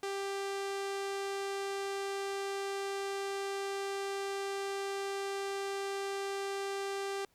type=tone with low-pass filter; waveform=sawtooth; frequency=394.4 Hz; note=G4; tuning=11 cents sharp; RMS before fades=-37 dBFS; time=0.03-7.25 s; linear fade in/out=2 ms; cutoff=9100 Hz; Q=0.82; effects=pink hiss -71 dBFS RMS until 7.34 s